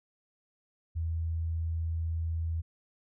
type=tone; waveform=sine; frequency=82 Hz; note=E2; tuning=9 cents flat; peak=-29 dBFS; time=0.95-2.62 s; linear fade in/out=20 ms; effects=none